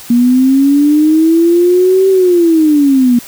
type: linear two-way sweep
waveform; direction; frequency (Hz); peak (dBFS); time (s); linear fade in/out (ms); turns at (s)
sine; up then down; 235.7 to 385.9 to 235.7; -5; 0.1-3.19; 5; 2.09
effects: white hiss -32 dBFS RMS until 3.27 s